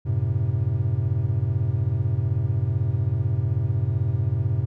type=chord; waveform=triangle; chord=F# diminished; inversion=none; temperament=equal with one note detuned; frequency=92.5 / 108.36 / 130.81 Hz; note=F#2 / A2 / C3; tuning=0 / -26 / 0 cents; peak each=-24 / -22 / -23 dBFS; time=0.05-4.66 s; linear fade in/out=20 ms; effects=none